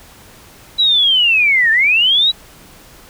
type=linear two-way sweep; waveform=sine; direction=down then up; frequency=3951 to 1751 to 3951 Hz; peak=-9 dBFS; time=0.78-2.32 s; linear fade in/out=20 ms; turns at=1.71 s; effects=pink hiss -42 dBFS RMS until 3.09 s